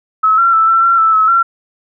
sine tone with pitch steps, 1291 / 1365 / 1320 / 1343 / 1363 / 1320 / 1291 / 1362 Hz, E6 / F6 / E6 / E6 / F6 / E6 / E6 / F6, -37 / -40 / +2 / +32 / -43 / +2 / -37 / -44 cents, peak -7 dBFS, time 0.23-1.43 s, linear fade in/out 10 ms, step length 150 ms, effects none

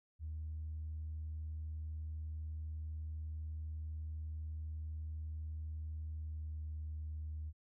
sine tone with pitch glide, 78 to 77.19 Hz, D#2 to D#2, +5 to -13 cents, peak -39 dBFS, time 0.19-7.53 s, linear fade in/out 50 ms, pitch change -18 cents, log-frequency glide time 6.14-6.62 s, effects tanh soft clip ceiling -36 dBFS

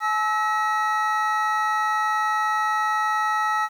triangle tone cluster, 854 / 1303 / 1905 Hz, G#5 / E6 / A#6, +48 / -20 / +37 cents, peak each -23 / -21 / -26 dBFS, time 0-3.69 s, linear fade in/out 50 ms, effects 9-bit

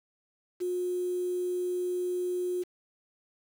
sine tone with quantisation, 360 Hz, F#4, 47 cents flat, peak -28 dBFS, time 0.6-2.64 s, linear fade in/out 20 ms, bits 8, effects none

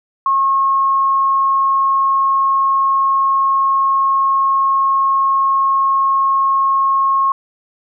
sine tone, 1085 Hz, C#6, 37 cents flat, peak -11 dBFS, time 0.26-7.32 s, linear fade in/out 2 ms, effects none

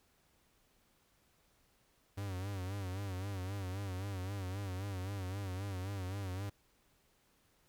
45% pulse tone with vibrato, 95.9 Hz, G2, 37 cents flat, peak -38 dBFS, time 2.17-6.5 s, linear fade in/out 10 ms, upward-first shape sine, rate 3.8 Hz, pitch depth 94 cents each way, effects pink hiss -72 dBFS RMS until 7.68 s

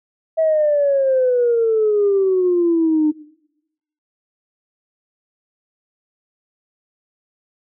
sine exponential sweep, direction down, 650 to 300.3 Hz, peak -12 dBFS, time 0.37-3.12 s, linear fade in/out 20 ms, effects noise-tail reverb RT60 0.9 s tail -21 dB re dry + tanh soft clip ceiling -8 dBFS

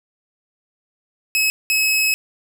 sawtooth tone bursts at uneven times, 2569 Hz, E7, 45 cents flat, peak -12 dBFS, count 2, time 1.35-1.5 / 1.7-2.14 s, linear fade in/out 0 ms, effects none

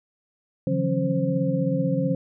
sine tone cluster, 142.4 / 165.3 / 181.2 / 272 / 524 Hz, C#3 / E3 / F#3 / C#4 / C5, +47 / +5 / -36 / -33 / +2 cents, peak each -27 dBFS, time 0.67-2.15 s, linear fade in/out 2 ms, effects none

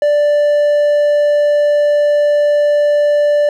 triangle tone, 587.3 Hz, D5, in tune, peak -7 dBFS, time 0.02-3.49 s, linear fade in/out 2 ms, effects none

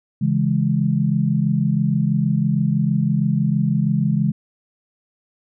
sine chord, C# minor, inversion none, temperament equal, 138.59 / 164.81 / 207.7 Hz, C#3 / E3 / G#3, 0 / 0 / 0 cents, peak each -20 dBFS, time 0.21-4.32 s, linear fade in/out 10 ms, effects none

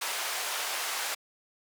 pink band-pass noise, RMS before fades -33 dBFS, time 0.01-1.15 s, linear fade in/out 10 ms, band 790 to 14000 Hz, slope 12 dB/octave, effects high-pass 400 Hz 12 dB/octave

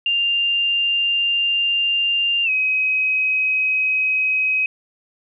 sine tone with pitch glide, 2794 to 2533 Hz, F7 to D#7, 0 to +30 cents, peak -16 dBFS, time 0.06-4.66 s, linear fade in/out 2 ms, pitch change -170 cents, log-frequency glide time 2.44-2.5 s, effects none

